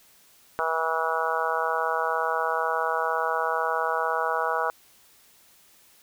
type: harmonic tone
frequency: 162.1 Hz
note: E3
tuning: 29 cents flat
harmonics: 3 / 4 / 5 / 6 / 7 / 8 / 9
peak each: -31 / -31 / -31 / -31 / -31 / -31 / -31 dBFS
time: 0.59-4.7 s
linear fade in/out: 0 ms
effects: white hiss -57 dBFS RMS until 6.02 s